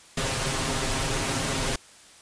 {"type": "noise with comb filter", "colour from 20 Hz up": "pink", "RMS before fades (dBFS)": -27, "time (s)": [0.17, 1.76], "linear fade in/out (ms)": 5, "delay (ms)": 7.5, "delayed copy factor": 0.7, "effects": ["white hiss -51 dBFS RMS until 2.21 s", "resampled to 22050 Hz"]}